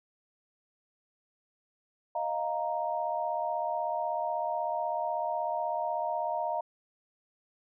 sine chord, Eb suspended second, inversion none, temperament equal, 622.3 / 698.5 / 932.3 Hz, Eb5 / F5 / Bb5, 0 / 0 / 0 cents, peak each -34 / -33 / -33 dBFS, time 2.15-6.61 s, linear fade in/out 5 ms, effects none

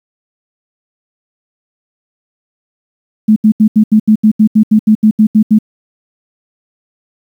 sine tone bursts, 215.6 Hz, A3, 35 cents flat, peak -3 dBFS, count 15, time 3.28-5.588 s, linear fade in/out 10 ms, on 82 ms, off 77 ms, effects 7-bit

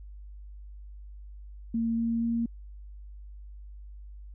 sine tone with pitch steps, 228.8 / 230.4 / 232 Hz, A#3 / A#3 / A#3, -32 / -20 / -8 cents, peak -25 dBFS, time 1.74-2.46 s, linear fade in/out 5 ms, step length 240 ms, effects added 50 Hz sine -42 dBFS peak until 4.34 s

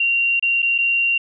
sine tone with dropouts, 2761 Hz, F7, 20 cents flat, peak -15 dBFS, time 0-1.18 s, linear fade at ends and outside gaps 5 ms, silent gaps 0.397-0.425 / 0.621-0.626 / 0.781-0.785 s, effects none

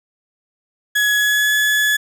35% pulse tone with pitch glide, 1683 to 1707.5 Hz, G#6 to G#6, +23 to +48 cents, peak -12 dBFS, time 0.95-1.97 s, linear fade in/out 10 ms, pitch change +25 cents, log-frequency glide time 1.17-1.54 s, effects none

